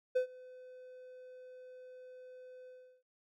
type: tone with ADSR envelope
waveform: triangle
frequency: 507 Hz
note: B4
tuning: 45 cents sharp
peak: -24 dBFS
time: 0.15-3.03 s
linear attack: 14 ms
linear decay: 100 ms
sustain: -24 dB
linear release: 360 ms
effects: none